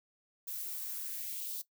violet noise with high-pass filter sweep, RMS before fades -40 dBFS, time 0.47-1.62 s, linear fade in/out 10 ms, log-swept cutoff 490 to 4200 Hz, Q 2, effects noise-tail reverb RT60 0.1 s tail -17 dB re dry

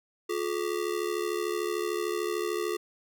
square ring-modulated tone, 390.7 Hz, G4, 6 cents flat, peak -26 dBFS, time 0.29-2.77 s, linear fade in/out 10 ms, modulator 36.7 Hz, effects none

